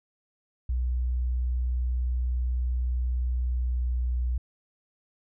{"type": "tone with pitch glide", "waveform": "sine", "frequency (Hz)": [61.74, 61.35], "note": ["B1", "B1"], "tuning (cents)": [0, -11], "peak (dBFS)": -24, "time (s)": [0.69, 4.38], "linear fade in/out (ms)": 5, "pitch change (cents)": -11, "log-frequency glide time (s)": [3.52, 3.86], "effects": []}